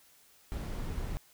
brown noise, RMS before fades -36 dBFS, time 0.52-1.17 s, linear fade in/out 0 ms, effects white hiss -62 dBFS RMS until 1.33 s

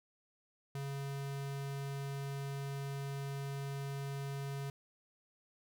square tone, 138.9 Hz, C#3, 4 cents sharp, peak -39 dBFS, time 0.75-4.7 s, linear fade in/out 2 ms, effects none

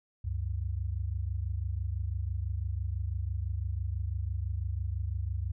sine tone pair together, 69.39 / 95.4 Hz, C#2 / G2, +2 / -47 cents, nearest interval tritone, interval 551 cents, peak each -33 / -33 dBFS, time 0.24-5.52 s, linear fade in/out 10 ms, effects none

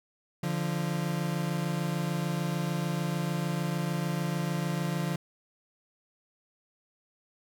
40% pulse tone pair together, 146.83 / 173.51 Hz, D3 / F3, 0 / -11 cents, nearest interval minor third, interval 289 cents, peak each -31 / -30 dBFS, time 0.43-5.16 s, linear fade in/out 5 ms, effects none

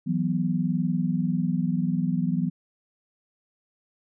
sine chord, E suspended second, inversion none, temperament equal, 164.81 / 185 / 246.9 Hz, E3 / F#3 / B3, 0 / 0 / 0 cents, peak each -26 / -26 / -28 dBFS, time 0.06-2.5 s, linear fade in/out 20 ms, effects none

